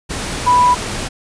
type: tone in noise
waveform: sine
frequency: 987.8 Hz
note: B5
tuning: in tune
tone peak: -8 dBFS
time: 0.46-0.75 s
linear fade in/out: 20 ms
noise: pink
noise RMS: -23 dBFS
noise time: 0.09-1.09 s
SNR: +12 dB
effects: resampled to 22050 Hz